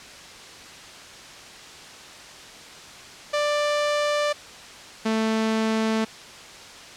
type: tone pair in turn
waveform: sawtooth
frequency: 590 / 221 Hz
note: D5 / A3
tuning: +8 / +8 cents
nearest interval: octave + perfect fourth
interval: 1700 cents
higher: first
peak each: -17 dBFS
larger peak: neither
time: 3.33-4.33 / 5.05-6.05 s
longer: neither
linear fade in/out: 10 ms
effects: white hiss -42 dBFS RMS until 6.96 s + low-pass 6000 Hz 12 dB/octave